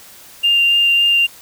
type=tone with vibrato; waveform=triangle; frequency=2794 Hz; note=F7; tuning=in tune; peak=-7 dBFS; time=0.43-1.27 s; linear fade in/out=20 ms; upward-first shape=sine; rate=3.6 Hz; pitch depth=8 cents each way; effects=tanh soft clip ceiling -8 dBFS + white hiss -41 dBFS RMS until 1.41 s